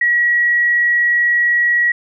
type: tone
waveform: sine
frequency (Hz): 1917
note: A#6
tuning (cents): +48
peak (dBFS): -11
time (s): 0.01-1.92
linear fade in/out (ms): 5
effects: none